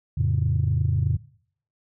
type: chord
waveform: sine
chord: F augmented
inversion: none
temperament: equal with one note detuned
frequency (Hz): 87.31 / 110.7 / 138.59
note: F2 / A2 / C#3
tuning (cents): 0 / +11 / 0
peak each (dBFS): -23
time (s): 0.17-1.17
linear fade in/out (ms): 10
effects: noise-tail reverb RT60 0.6 s tail -20 dB re dry + tanh soft clip ceiling -12 dBFS